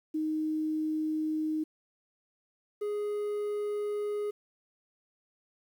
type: tone pair in turn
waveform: sine / triangle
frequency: 311.2 / 415.4 Hz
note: D#4 / G#4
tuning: 0 / 0 cents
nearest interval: perfect fourth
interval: 500 cents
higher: second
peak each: -28 dBFS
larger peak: neither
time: 0.14-1.64 / 2.81-4.31 s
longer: neither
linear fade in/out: 10 ms
effects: 10-bit